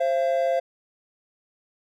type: tone pair together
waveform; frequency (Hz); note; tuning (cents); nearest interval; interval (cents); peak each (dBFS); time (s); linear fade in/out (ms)
triangle; 529 / 679.3; C5 / F5; +19 / -48; major third; 433; -21; 0-0.6; 10
effects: none